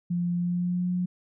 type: tone with pitch glide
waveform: sine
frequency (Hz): 174.61 to 179.73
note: F3 to F3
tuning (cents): 0 to +50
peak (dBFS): -24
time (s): 0.1-1.06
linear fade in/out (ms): 10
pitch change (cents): +50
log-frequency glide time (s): 0.35-0.9
effects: none